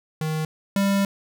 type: tone pair in turn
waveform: square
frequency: 156.5 / 197.87 Hz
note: D#3 / G3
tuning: +10 / +16 cents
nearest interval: major third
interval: 406 cents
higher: second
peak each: -24 / -19 dBFS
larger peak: second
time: 0.21-0.45 / 0.76-1.05 s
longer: second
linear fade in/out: 2 ms
effects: none